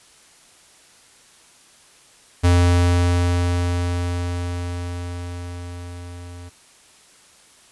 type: tone with level ramp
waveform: square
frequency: 87.9 Hz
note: F2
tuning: 12 cents sharp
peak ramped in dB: -12 to -36 dBFS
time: 2.43-6.5 s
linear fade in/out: 20 ms
effects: white hiss -51 dBFS RMS until 7.71 s + resampled to 24000 Hz